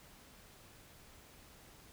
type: silence
effects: pink hiss -59 dBFS RMS until 1.92 s